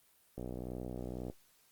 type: click train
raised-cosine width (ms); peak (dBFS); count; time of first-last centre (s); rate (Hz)
2; -28; 58; 0.38-1.299; 62
effects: white hiss -68 dBFS RMS until 1.71 s + Opus 32 kbps